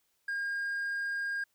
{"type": "tone with hard clipping", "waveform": "sine", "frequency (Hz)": 1617, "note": "G#6", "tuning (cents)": -47, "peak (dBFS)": -32, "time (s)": [0.28, 1.44], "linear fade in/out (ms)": 5, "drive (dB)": 2, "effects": ["white hiss -75 dBFS RMS until 1.54 s"]}